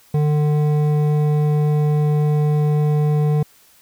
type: tone with hard clipping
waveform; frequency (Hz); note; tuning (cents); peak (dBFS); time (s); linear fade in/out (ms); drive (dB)
sine; 149.7; D3; +33; -16; 0.14-3.43; 5; 10
effects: white hiss -52 dBFS RMS until 3.81 s